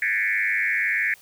sine tone with frequency modulation, 1975.5 Hz, B6, in tune, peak -20 dBFS, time 0.02-1.14 s, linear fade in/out 2 ms, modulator 101 Hz, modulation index 3.2, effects white hiss -52 dBFS RMS until 1.21 s

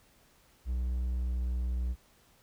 triangle tone with pitch glide, 61.9 to 61.54 Hz, B1 to B1, +5 to -5 cents, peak -27 dBFS, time 0.65-1.96 s, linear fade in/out 50 ms, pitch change -10 cents, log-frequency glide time 1.25-1.33 s, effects pink hiss -64 dBFS RMS until 2.42 s

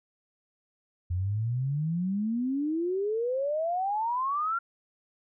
sine exponential sweep, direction up, 86.1 to 1400 Hz, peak -26 dBFS, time 1.1-4.59 s, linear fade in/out 10 ms, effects none

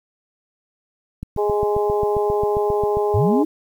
click train, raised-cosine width 5 ms, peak -16 dBFS, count 14, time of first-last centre 1.23-2.97 s, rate 7.47 Hz
harmonic tone, 207.7 Hz, G#3, in tune, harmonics 2 / 3 / 4 / 5, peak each -18 / -28 / -24 / -32 dBFS, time 1.37-3.44 s, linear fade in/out 20 ms
sine linear sweep, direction up, 82.41 to 320 Hz, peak -16 dBFS, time 3.14-3.45 s, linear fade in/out 5 ms
effects 8-bit

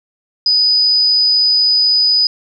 sine tone, 4978 Hz, D#8, in tune, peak -9 dBFS, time 0.46-2.27 s, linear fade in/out 2 ms, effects none

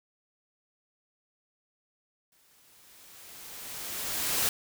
white noise with exponential growth, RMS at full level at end -26 dBFS, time 2.32-4.49 s, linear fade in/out 2 ms, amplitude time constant 470 ms, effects none

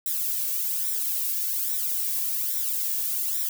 violet noise with flanger, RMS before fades -27 dBFS, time 0.06-3.49 s, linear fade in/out 2 ms, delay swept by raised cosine 0.53 to 1.83 ms, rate 1.2 Hz, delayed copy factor +0.75, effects none

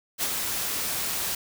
white noise with ADSR envelope, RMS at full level -25 dBFS, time 0.18-1.35 s, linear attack 48 ms, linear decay 38 ms, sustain -4 dB, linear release 4 ms, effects none

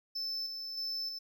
triangle tone with tremolo, 5274 Hz, E8, in tune, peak -33 dBFS, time 0.15-1.19 s, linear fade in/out 10 ms, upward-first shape square, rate 1.6 Hz, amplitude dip 40%, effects 12-bit

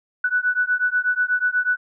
sine beating tone pair, 1480 / 1488.2 Hz, F#6 / F#6, 0 / +10 cents, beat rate 8.2 Hz, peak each -21 dBFS, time 0.24-1.77 s, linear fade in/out 5 ms, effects none

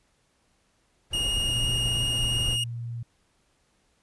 brown noise, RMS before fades -32 dBFS, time 1.1-2.58 s, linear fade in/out 50 ms
45% pulse tone with vibrato, 2855 Hz, F7, 37 cents sharp, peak -25 dBFS, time 1.13-2.64 s, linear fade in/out 5 ms, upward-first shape sine, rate 17 Hz, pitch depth 10 cents each way
sine tone, 117.7 Hz, A#2, 17 cents sharp, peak -31 dBFS, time 1.47-3.03 s, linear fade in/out 5 ms
effects pink hiss -68 dBFS RMS until 4.02 s + resampled to 24000 Hz

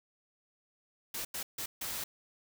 white noise bursts at uneven times, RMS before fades -38 dBFS, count 4, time 1.14-1.25 / 1.34-1.43 / 1.58-1.66 / 1.81-2.04 s, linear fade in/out 5 ms, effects none

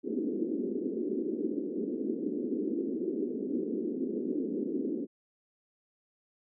pink band-pass noise, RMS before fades -33 dBFS, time 0.03-5.07 s, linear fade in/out 50 ms, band 230 to 410 Hz, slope 48 dB/octave, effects none

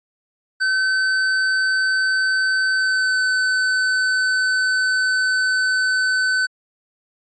square tone with pitch glide, 1530 to 1515.9 Hz, G6 to F#6, -42 to +42 cents, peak -17 dBFS, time 0.6-6.47 s, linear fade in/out 20 ms, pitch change -16 cents, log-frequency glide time 2.77-3.22 s, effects resampled to 16000 Hz

